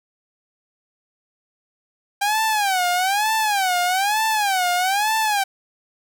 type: tone with vibrato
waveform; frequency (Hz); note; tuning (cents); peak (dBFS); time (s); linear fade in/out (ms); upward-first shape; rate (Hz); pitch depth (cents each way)
sawtooth; 792; G5; +18; -14; 2.21-5.44; 10; sine; 1.1; 190
effects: none